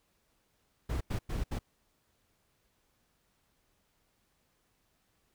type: noise bursts at uneven times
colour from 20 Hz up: brown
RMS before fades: -33 dBFS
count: 4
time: 0.89-1.01 / 1.1-1.19 / 1.29-1.44 / 1.51-1.59 s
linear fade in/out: 10 ms
effects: pink hiss -74 dBFS RMS until 5.34 s